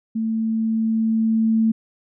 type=tone with level ramp; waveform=sine; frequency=222.9 Hz; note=A3; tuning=23 cents sharp; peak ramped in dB=-20 to -14 dBFS; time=0.15-1.72 s; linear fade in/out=10 ms; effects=none